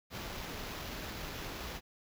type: noise with sample-and-hold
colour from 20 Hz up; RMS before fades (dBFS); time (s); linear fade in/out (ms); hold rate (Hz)
pink; -42; 0.1-1.81; 50; 8820
effects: none